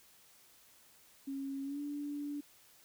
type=tone with pitch glide; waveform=sine; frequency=273.6 to 289.9 Hz; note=C#4 to D4; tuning=-23 to -22 cents; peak=-37 dBFS; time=1.27-2.41 s; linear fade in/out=10 ms; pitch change=+101 cents; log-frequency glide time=1.64-1.8 s; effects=white hiss -63 dBFS RMS until 2.84 s